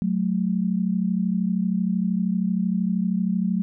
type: tone pair together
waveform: sine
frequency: 184.2 / 217.1 Hz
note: F#3 / A3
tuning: -7 / -23 cents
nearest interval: minor third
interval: 284 cents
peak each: -22 / -24 dBFS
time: 0.02-3.62 s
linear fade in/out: 0 ms
effects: none